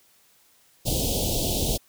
pink band-stop noise, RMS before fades -25 dBFS, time 0.85-1.78 s, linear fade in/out 20 ms, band 750 to 3000 Hz, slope 48 dB/octave, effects white hiss -60 dBFS RMS until 1.88 s

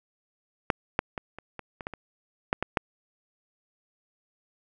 clicks, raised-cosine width 0.5 ms, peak -6 / -7 / -17 / -25 / -22 / -22 / -17 / -23 / -8 / -12 / -7 dBFS, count 11, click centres 0.702 / 0.991 / 1.178 / 1.386 / 1.593 / 1.808 / 1.869 / 1.937 / 2.529 / 2.626 / 2.772 s, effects none

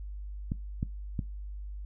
clicks, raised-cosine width 5 ms, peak -18 dBFS, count 3, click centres 0.519 / 0.829 / 1.192 s, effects noise-tail reverb RT60 0.2 s tail -20 dB re dry + added 50 Hz sine -37 dBFS peak until 1.85 s

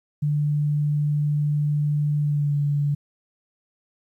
sine tone with pitch glide, 147.8 to 144.59 Hz, D3 to D3, +11 to -27 cents, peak -19 dBFS, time 0.22-2.95 s, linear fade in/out 10 ms, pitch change -38 cents, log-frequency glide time 2.2-2.54 s, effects 10-bit

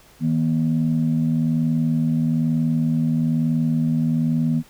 sine tone pair together, 158.7 / 239.8 Hz, D#3 / A#3, +35 / +49 cents, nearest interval perfect fifth, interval 714 cents, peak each -19 dBFS, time 0.2-4.63 s, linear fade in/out 50 ms, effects tanh soft clip ceiling -11 dBFS + pink hiss -51 dBFS RMS until 4.69 s

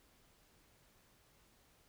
silence, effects pink hiss -69 dBFS RMS until 1.88 s

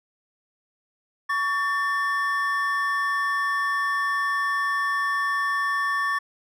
triangle tone pair together, 1125 / 1785.8 Hz, C#6 / A6, +25 / +25 cents, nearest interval minor sixth, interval 800 cents, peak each -23 dBFS, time 1.29-6.19 s, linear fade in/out 10 ms, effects none

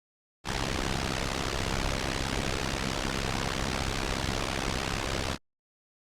pink noise with amplitude modulation, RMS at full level -26 dBFS, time 0.44-5.38 s, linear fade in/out 50 ms, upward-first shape sine, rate 66.3 Hz, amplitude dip 90%, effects low-pass 6000 Hz 12 dB/octave + Opus 48 kbps

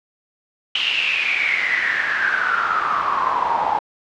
pink noise with band-pass filter sweep, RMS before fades -20 dBFS, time 0.75-3.79 s, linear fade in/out 5 ms, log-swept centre 3000 to 840 Hz, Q 9.9, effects low-pass 5000 Hz 12 dB/octave

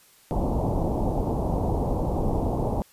pink low-pass noise, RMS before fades -25 dBFS, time 0.31-2.82 s, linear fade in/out 0 ms, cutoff 910 Hz, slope 48 dB/octave, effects white hiss -56 dBFS RMS until 2.92 s + resampled to 32000 Hz

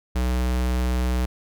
square tone, 62.2 Hz, B1, 13 cents sharp, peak -21 dBFS, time 0.15-1.26 s, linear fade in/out 10 ms, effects none

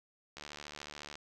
click train, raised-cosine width 0.2 ms, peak -27 dBFS, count 59, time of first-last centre 0.37-1.155 s, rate 73.9 Hz, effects none

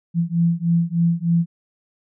sine beating tone pair, 167.5 / 170.8 Hz, E3 / F3, +28 / -38 cents, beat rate 3.3 Hz, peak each -19 dBFS, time 0.14-1.46 s, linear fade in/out 50 ms, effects none

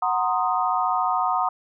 sine chord, C half-diminished seventh, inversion second, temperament equal, 740 / 932.3 / 1046.5 / 1244.5 Hz, Gb5 / Bb5 / C6 / Eb6, 0 / 0 / 0 / 0 cents, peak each -24 / -26 / -27 / -25 dBFS, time 0.02-1.49 s, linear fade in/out 5 ms, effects none

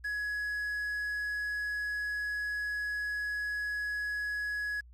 triangle tone with quantisation, 1679 Hz, G#6, 18 cents sharp, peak -30 dBFS, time 0.04-4.81 s, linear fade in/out 10 ms, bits 9, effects added 60 Hz sine -51 dBFS peak until 4.93 s + low-pass 10000 Hz 12 dB/octave

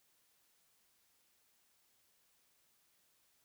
silence, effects white hiss -74 dBFS RMS until 3.44 s

